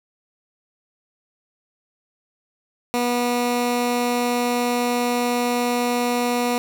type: tone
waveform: 15% pulse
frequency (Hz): 243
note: B3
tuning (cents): -28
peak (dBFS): -13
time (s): 2.94-6.58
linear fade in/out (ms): 0
effects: none